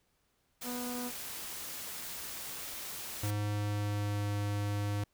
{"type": "noise", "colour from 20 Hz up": "white", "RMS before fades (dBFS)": -42, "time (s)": [0.61, 3.31], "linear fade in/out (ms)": 10}
{"type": "harmonic tone", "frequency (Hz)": 245.9, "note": "B3", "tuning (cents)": -7, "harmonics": [1, 2, 3, 4, 5, 6], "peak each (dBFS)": [-38, -44, -48, -50, -52, -54], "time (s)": [0.63, 1.12], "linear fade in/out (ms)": 50}
{"type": "tone with pitch glide", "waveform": "square", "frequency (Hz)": [103.83, 102.58], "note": ["G#2", "G#2"], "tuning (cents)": [0, -21], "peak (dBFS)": -32, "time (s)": [3.23, 5.04], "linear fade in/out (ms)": 5, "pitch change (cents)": -21, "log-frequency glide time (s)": [3.49, 4.33]}
{"effects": ["pink hiss -75 dBFS RMS until 5.13 s"]}